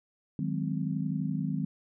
sine chord, Ab dominant seventh, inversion second, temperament just, 155.74 / 186.89 / 207.7 / 259.6 Hz, Eb3 / Gb3 / Ab3 / C4, +2 / +18 / 0 / -13 cents, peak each -32 / -34 / -36 / -35 dBFS, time 0.39-1.65 s, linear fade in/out 2 ms, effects none

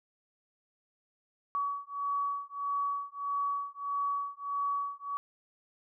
sine beating tone pair, 1132 / 1133.6 Hz, C#6 / C#6, +36 / +38 cents, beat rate 1.6 Hz, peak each -34 / -34 dBFS, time 1.55-5.17 s, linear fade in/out 0 ms, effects none

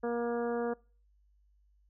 harmonic tone, 236.8 Hz, A#3, 27 cents sharp, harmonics 1 / 2 / 3 / 4 / 5 / 6 / 7, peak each -36 / -32 / -40 / -45 / -46 / -47 / -49 dBFS, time 0.03-0.74 s, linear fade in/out 10 ms, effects noise-tail reverb RT60 0.4 s tail -25 dB re dry + added 50 Hz sine -64 dBFS peak until 1.89 s

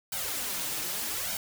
white noise with flanger, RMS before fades -33 dBFS, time 0.12-1.37 s, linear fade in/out 2 ms, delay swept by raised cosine 1.3 to 6.7 ms, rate 0.83 Hz, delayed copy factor +0.8, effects none

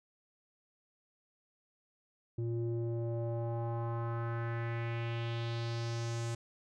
square tone with low-pass filter sweep, 116.54 Hz, A#2, in tune, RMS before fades -36 dBFS, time 2.38-6.35 s, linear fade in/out 5 ms, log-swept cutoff 290 to 7800 Hz, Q 2.5, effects none

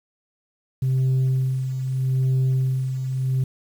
sine tone with tremolo, 130.81 Hz, C3, in tune, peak -14 dBFS, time 0.82-3.44 s, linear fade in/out 5 ms, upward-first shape sine, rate 0.8 Hz, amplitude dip 65%, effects tanh soft clip ceiling -16 dBFS + 8-bit

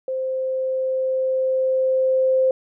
sine tone with level ramp, 522 Hz, C5, 4 cents flat, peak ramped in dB -22 to -14 dBFS, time 0.08-2.51 s, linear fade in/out 2 ms, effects none

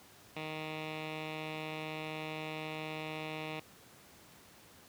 10% pulse tone with low-pass filter, 155.9 Hz, D#3, 4 cents sharp, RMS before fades -41 dBFS, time 0.36-3.6 s, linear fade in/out 5 ms, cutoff 3000 Hz, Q 4.5, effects pink hiss -58 dBFS RMS until 4.88 s + high-pass 100 Hz 12 dB/octave

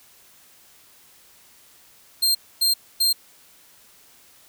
sawtooth tone bursts, 4186 Hz, C8, in tune, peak -14 dBFS, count 3, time 2.22-3.13 s, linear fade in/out 10 ms, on 130 ms, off 260 ms, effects white hiss -53 dBFS RMS until 4.48 s

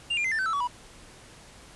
triangle tone with pitch steps, 2794 / 2404 / 2069 / 1780.6 / 1532.3 / 1318.6 / 1134.7 / 976.5 Hz, F7 / D7 / C7 / A6 / G6 / E6 / C#6 / B5, 0 / +40 / -20 / +20 / -40 / 0 / +40 / -20 cents, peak -23 dBFS, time 0.1-0.676 s, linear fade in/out 10 ms, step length 72 ms, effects pink hiss -50 dBFS RMS until 1.75 s + resampled to 24000 Hz

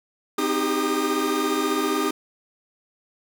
45% pulse tone cluster, 261.7 / 311.6 / 386.6 / 401.5 / 1221 Hz, C4 / D#4 / G4 / G4 / D#6, 0 / +3 / -24 / +41 / -33 cents, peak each -29 / -26 / -31 / -27 / -28 dBFS, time 0.38-2.11 s, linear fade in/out 5 ms, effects 9-bit

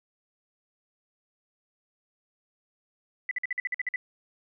sine tone bursts, 1995 Hz, B6, 17 cents sharp, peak -26 dBFS, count 10, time 3.29-3.96 s, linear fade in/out 2 ms, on 22 ms, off 50 ms, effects none

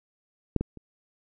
clicks, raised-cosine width 3 ms, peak -9 / -15 / -30 dBFS, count 3, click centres 0.563 / 0.61 / 0.773 s, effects none

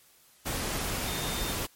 sine tone in noise, 3631 Hz, A#7, 46 cents flat, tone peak -39 dBFS, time 1.06-1.53 s, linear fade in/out 20 ms, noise pink, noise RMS -32 dBFS, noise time 0.45-1.67 s, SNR -10 dB, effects white hiss -60 dBFS RMS until 1.75 s + MP3 64 kbps

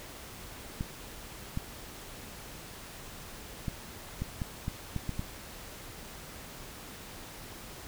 clicks, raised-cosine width 5 ms, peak -20 dBFS, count 9, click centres 0.809 / 1.574 / 3.682 / 4.22 / 4.418 / 4.681 / 4.963 / 5.093 / 5.194 s, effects pink hiss -46 dBFS RMS until 7.87 s

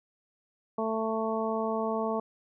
harmonic tone, 221.8 Hz, A3, 14 cents sharp, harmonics 1 / 2 / 3 / 4 / 5, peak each -33 / -32 / -33 / -36 / -36 dBFS, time 0.78-2.2 s, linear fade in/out 5 ms, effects none

